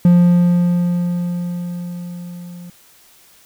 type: tone with level ramp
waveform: triangle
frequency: 175.4 Hz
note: F3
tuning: 8 cents sharp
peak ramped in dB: -4 to -30 dBFS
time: 0.05-2.7 s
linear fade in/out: 2 ms
effects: white hiss -49 dBFS RMS until 3.45 s

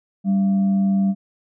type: tone with frequency modulation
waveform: sine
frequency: 196 Hz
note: G3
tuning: in tune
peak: -15 dBFS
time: 0.24-1.15 s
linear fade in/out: 50 ms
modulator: 486 Hz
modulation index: 0.21
effects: none

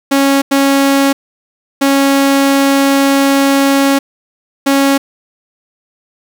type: tone bursts at uneven times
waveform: sawtooth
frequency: 275.7 Hz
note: C#4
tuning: 9 cents flat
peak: -4 dBFS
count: 4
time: 0.11-0.42 / 0.51-1.13 / 1.81-3.99 / 4.66-4.98 s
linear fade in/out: 10 ms
effects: 7-bit

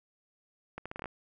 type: accelerating click train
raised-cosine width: 0.5 ms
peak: -24 dBFS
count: 8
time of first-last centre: 0.78-1.057 s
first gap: 76 ms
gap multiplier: 0.77
effects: none

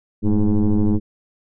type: tone with frequency modulation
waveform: sine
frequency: 109.4 Hz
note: A2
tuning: 9 cents flat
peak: -11 dBFS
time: 0.22-1 s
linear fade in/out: 50 ms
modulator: 103 Hz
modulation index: 2.1
effects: tanh soft clip ceiling -12 dBFS

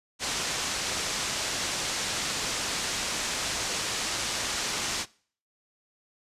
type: low-pass noise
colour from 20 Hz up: white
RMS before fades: -31 dBFS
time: 0.19-5.06 s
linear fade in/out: 50 ms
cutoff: 7500 Hz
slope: 24 dB/octave
effects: noise-tail reverb RT60 0.5 s tail -23 dB re dry + resampled to 32000 Hz

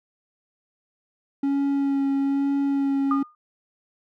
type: tone with vibrato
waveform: triangle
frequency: 277.2 Hz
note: C#4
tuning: in tune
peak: -18 dBFS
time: 1.43-3.23 s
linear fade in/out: 5 ms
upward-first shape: sine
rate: 1.1 Hz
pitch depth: 14 cents each way
type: tone with exponential decay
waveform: sine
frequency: 1219 Hz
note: D#6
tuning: 36 cents flat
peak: -19 dBFS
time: 3.11-3.35 s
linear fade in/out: 2 ms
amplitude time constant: 51 ms
effects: none

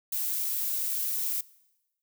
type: noise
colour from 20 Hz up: violet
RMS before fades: -30 dBFS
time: 0.12-1.41 s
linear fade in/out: 5 ms
effects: noise-tail reverb RT60 1.0 s tail -22 dB re dry

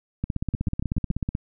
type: two click trains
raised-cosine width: 5 ms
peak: -15 / -13 dBFS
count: 5 / 19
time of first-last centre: 0.54-1.11 / 0.24-1.351 s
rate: 7.02 / 16.2 Hz
effects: none

